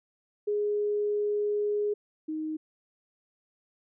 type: tone pair in turn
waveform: sine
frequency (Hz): 415.3 / 311.8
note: G#4 / D#4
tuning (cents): 0 / +4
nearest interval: perfect fourth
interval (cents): 496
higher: first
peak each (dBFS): -25 / -30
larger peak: first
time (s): 0.47-1.94 / 2.28-2.57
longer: first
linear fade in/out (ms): 10
effects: none